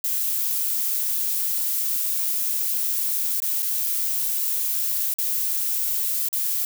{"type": "noise with dropouts", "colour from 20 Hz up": "violet", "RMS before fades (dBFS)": -24, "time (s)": [0.04, 6.65], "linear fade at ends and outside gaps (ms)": 2, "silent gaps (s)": [[3.402, 3.42], [3.624, 3.628], [5.14, 5.185], [6.287, 6.328]], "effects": []}